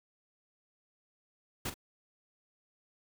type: noise with echo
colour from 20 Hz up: pink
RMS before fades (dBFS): -36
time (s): 1.65-1.7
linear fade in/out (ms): 5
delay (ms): 42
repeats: 1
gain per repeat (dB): -11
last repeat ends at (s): 1.742
effects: none